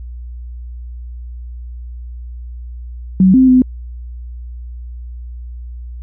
sine tone with pitch steps, 187.7 / 260 / 254.7 Hz, F#3 / C4 / C4, +25 / -11 / -46 cents, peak -5 dBFS, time 3.2-3.62 s, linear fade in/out 2 ms, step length 140 ms, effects added 60 Hz sine -26 dBFS peak until 6.02 s

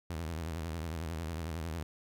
sawtooth tone with vibrato, 81.4 Hz, E2, 21 cents flat, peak -32 dBFS, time 0.1-1.83 s, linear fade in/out 0 ms, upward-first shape sine, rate 11 Hz, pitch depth 120 cents each way, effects none

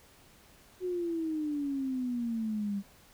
sine exponential sweep, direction down, 370 to 196 Hz, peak -30 dBFS, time 0.8-2.83 s, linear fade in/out 50 ms, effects pink hiss -59 dBFS RMS until 3.13 s

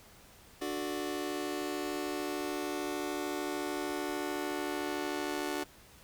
sawtooth chord, D major, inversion none, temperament just, 293.7 / 367.1 / 440.5 Hz, D4 / F#4 / A4, 0 / -14 / +2 cents, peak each -33 / -33 / -39 dBFS, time 0.61-5.64 s, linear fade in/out 10 ms, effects pink hiss -57 dBFS RMS until 6.03 s

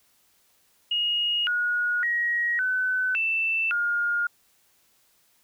sine tone with pitch steps, 2872 / 1448 / 1896 / 1510 / 2661 / 1419 Hz, F7 / F#6 / A#6 / F#6 / E7 / F6, +48 / -38 / +29 / +35 / +16 / +27 cents, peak -22 dBFS, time 0.91-4.27 s, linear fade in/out 5 ms, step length 560 ms, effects white hiss -64 dBFS RMS until 5.43 s

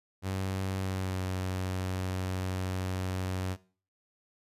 sawtooth tone with pitch glide, 95.3 to 93.02 Hz, G2 to F#2, -48 to +10 cents, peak -27 dBFS, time 0.22-3.57 s, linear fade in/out 50 ms, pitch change -42 cents, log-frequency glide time 0.81-1.2 s, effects noise-tail reverb RT60 0.4 s tail -19 dB re dry + resampled to 32000 Hz

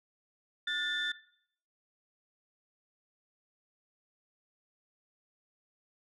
sine tone cluster, 1443 / 1767 / 3541 Hz, F#6 / A6 / A7, -44 / +7 / +10 cents, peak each -37 / -34 / -33 dBFS, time 0.67-1.12 s, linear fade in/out 5 ms, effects noise-tail reverb RT60 0.6 s tail -17 dB re dry + tanh soft clip ceiling -25 dBFS

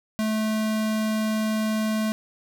square tone, 217.2 Hz, A3, 22 cents flat, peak -23 dBFS, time 0.19-2.12 s, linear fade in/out 0 ms, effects none

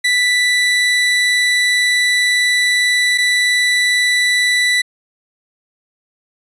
30% pulse tone pair in turn, 1975.5 / 1975.5 Hz, B6 / B6, 0 / 0 cents, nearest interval unison, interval 0 cents, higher neither, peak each -9 dBFS, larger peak neither, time 0.04-3.18 / 3.18-4.82 s, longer first, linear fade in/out 10 ms, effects resampled to 22050 Hz

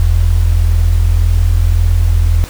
sine tone pair together, 42.16 / 84 Hz, E1 / E2, +40 / +33 cents, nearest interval octave, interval 1193 cents, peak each -10 dBFS, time 0-2.44 s, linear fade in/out 0 ms, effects pink hiss -32 dBFS RMS until 2.49 s

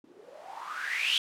violet noise with low-pass filter sweep, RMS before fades -34 dBFS, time 0.04-1.18 s, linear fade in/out 2 ms, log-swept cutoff 300 to 3300 Hz, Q 9.3, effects none

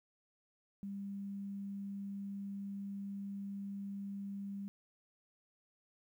sine tone, 198.9 Hz, G3, 25 cents sharp, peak -40 dBFS, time 0.83-4.68 s, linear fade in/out 0 ms, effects 12-bit

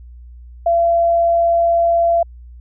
sine tone, 679 Hz, F5, 49 cents flat, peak -11 dBFS, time 0.66-2.23 s, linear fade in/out 5 ms, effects added 60 Hz sine -35 dBFS peak until 2.6 s

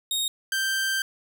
sawtooth tone pair in turn, 3729 / 1567.9 Hz, A#7 / G6, 0 / 0 cents, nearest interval octave + minor third, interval 1500 cents, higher first, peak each -21 / -20 dBFS, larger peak second, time 0.11-0.28 / 0.52-1.02 s, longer second, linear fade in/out 2 ms, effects none

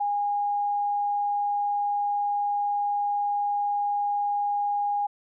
sine tone, 818 Hz, G#5, 26 cents flat, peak -23 dBFS, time 0-5.07 s, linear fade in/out 10 ms, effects none

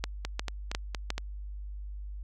two click trains, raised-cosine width 0.2 ms, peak -13 / -16 dBFS, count 4 / 5, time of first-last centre 0.04-1.104 / 0.25-1.18 s, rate 2.82 / 4.3 Hz, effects added 50 Hz sine -37 dBFS peak until 2.23 s

